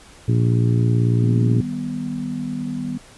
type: harmonic tone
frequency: 58.27 Hz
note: A#1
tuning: in tune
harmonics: 2 / 3 / 4 / 5 / 6 / 7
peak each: -15 / -24 / -28 / -27 / -31 / -31 dBFS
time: 0.28-1.61 s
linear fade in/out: 5 ms
type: chord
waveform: sine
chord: Eb augmented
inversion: none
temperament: equal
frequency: 155.56 / 196 / 246.9 Hz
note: Eb3 / G3 / B3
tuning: 0 / 0 / 0 cents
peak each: -30 / -30 / -25 dBFS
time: 1.22-2.98 s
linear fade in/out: 10 ms
effects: pink hiss -46 dBFS RMS until 3.17 s + resampled to 24000 Hz